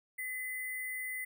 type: tone with sample-and-hold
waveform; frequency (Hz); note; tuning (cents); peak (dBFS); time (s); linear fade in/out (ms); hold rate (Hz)
sine; 2025; B6; +43; -36; 0.18-1.25; 10; 11025
effects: none